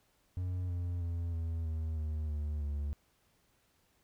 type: tone with pitch steps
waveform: triangle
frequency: 90.7 / 87.81 / 85.02 / 82.31 / 79.69 / 77.16 / 74.7 / 72.32 Hz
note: F#2 / F2 / F2 / E2 / D#2 / D#2 / D2 / D2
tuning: -34 / +10 / -46 / -2 / +42 / -14 / +30 / -26 cents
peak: -31 dBFS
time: 0.37-2.93 s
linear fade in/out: 0 ms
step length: 320 ms
effects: pink hiss -72 dBFS RMS until 4.03 s